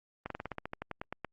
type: slowing click train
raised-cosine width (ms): 0.5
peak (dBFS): -22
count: 14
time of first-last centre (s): 0.26-1.247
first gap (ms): 43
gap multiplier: 1.09
effects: Opus 32 kbps